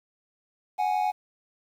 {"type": "tone pair together", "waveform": "triangle", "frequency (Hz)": [740, 830.6], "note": ["F#5", "G#5"], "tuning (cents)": [0, 0], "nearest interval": "major second", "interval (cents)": 200, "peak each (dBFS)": -24, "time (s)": [0.78, 1.12], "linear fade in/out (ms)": 20, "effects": ["9-bit"]}